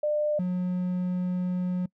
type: tone pair in turn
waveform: sine / triangle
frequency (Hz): 599 / 180.88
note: D5 / F#3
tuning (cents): +34 / -39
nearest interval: octave + major sixth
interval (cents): 2073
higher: first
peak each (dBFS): -23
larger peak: neither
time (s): 0.03-0.39 / 0.39-1.86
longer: second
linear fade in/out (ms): 5
effects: noise-tail reverb RT60 0.1 s tail -24 dB re dry